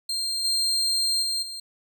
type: tone with level steps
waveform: 35% pulse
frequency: 4186 Hz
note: C8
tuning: in tune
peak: -24 / -20 / -23 / -32 dBFS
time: 0.09-1.6 s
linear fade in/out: 5 ms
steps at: 0.44 / 1.22 / 1.42 s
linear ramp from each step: 10 ms
effects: none